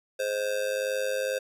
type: tone with amplitude modulation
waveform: square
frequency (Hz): 523.3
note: C5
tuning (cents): 0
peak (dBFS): -24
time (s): 0.19-1.39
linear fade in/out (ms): 10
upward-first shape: sine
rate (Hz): 102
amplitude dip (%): 75
effects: resampled to 32000 Hz